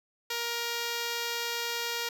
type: tone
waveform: 5% pulse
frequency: 470.3 Hz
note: A#4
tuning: 15 cents sharp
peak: -19 dBFS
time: 0.3-2.09 s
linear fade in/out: 5 ms
effects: none